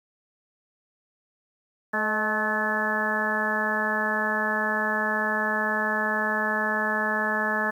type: harmonic tone with a mistuned harmonic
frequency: 215.5 Hz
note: A3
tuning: 36 cents flat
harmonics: 1 / 2 / 3 / 4 / 5 / 6 / 7 / 8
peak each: -32 / -35 / -32 / -32 / -33 / -34 / -34 / -26 dBFS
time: 1.93-7.71 s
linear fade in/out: 10 ms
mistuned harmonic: 3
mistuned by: -36 cents
effects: 9-bit